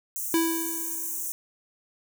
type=high-pass noise; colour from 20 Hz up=white; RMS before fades=-32 dBFS; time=0.16-1.32 s; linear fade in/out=0 ms; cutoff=5900 Hz; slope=96 dB/octave
type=tone with exponential decay; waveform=square; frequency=329.6 Hz; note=E4; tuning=in tune; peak=-20 dBFS; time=0.34-1.31 s; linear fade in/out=1 ms; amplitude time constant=210 ms
effects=none